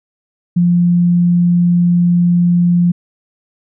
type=tone; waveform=sine; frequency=174.61 Hz; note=F3; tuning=in tune; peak=-8 dBFS; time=0.56-2.92 s; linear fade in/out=10 ms; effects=none